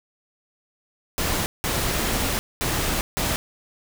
pink noise bursts at uneven times, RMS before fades -24 dBFS, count 4, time 1.18-1.46 / 1.64-2.39 / 2.61-3.01 / 3.17-3.36 s, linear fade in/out 0 ms, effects none

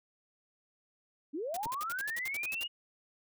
sine linear sweep, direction up, 261.6 to 2913 Hz, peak -34 dBFS, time 1.33-2.68 s, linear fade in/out 20 ms
white noise bursts, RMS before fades -42 dBFS, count 13, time 1.54-2.636 s, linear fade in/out 2 ms, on 28 ms, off 61 ms
clicks, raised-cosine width 2 ms, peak -32 / -34 dBFS, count 2, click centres 1.659 / 1.666 s
effects none

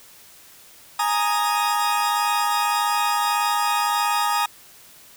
40% pulse chord, Ab suspended second, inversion none, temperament equal, 830.6 / 932.3 / 1244.5 Hz, Ab5 / Bb5 / Eb6, 0 / 0 / 0 cents, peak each -23 dBFS, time 0.99-4.46 s, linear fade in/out 5 ms, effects white hiss -48 dBFS RMS until 5.16 s

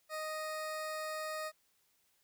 20% pulse tone, 622.3 Hz, D#5, in tune, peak -33 dBFS, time 0.09-1.52 s, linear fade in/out 50 ms, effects white hiss -74 dBFS RMS until 2.23 s

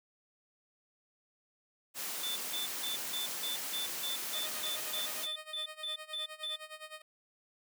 white noise, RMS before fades -39 dBFS, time 1.94-5.28 s, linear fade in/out 50 ms
triangle tone bursts, 3529 Hz, A7, 4 cents sharp, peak -34 dBFS, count 15, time 2.23-6.56 s, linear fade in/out 5 ms, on 130 ms, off 170 ms
10% pulse tone with tremolo, 620 Hz, D#5, 6 cents flat, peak -34 dBFS, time 4.34-7.02 s, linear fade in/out 5 ms, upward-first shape sine, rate 9.7 Hz, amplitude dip 85%
effects high-pass 200 Hz 12 dB/octave

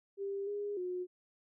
sine tone with pitch steps, 396.3 / 409.6 / 361.9 Hz, G4 / G#4 / F#4, +19 / -24 / -38 cents, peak -35 dBFS, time 0.17-1.07 s, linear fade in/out 50 ms, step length 300 ms, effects none

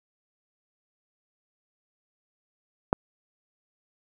click, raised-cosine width 1 ms, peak -6 dBFS, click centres 2.929 s, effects 8-bit

